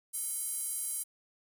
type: tone with high-pass filter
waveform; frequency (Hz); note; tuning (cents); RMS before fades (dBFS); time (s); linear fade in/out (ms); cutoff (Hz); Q
square; 441.7; A4; +7; -36; 0.13-1.04; 20; 9900; 3.3
effects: none